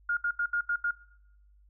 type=tone bursts at uneven times; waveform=sine; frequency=1421 Hz; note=F6; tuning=30 cents sharp; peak=-25 dBFS; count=6; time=0.09-0.17 / 0.24-0.31 / 0.39-0.46 / 0.53-0.61 / 0.69-0.76 / 0.84-0.91 s; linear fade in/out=5 ms; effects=noise-tail reverb RT60 0.9 s tail -23 dB re dry + added 50 Hz sine -57 dBFS peak until 1.69 s